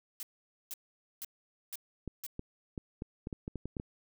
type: noise bursts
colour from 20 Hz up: blue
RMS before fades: -41 dBFS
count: 5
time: 0.2-2.265 s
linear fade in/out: 0 ms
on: 29 ms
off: 480 ms
type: clicks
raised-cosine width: 3 ms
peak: -25 dBFS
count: 11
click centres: 2.077 / 2.394 / 2.778 / 3.021 / 3.271 / 3.328 / 3.479 / 3.557 / 3.656 / 3.768 / 3.799 s
effects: none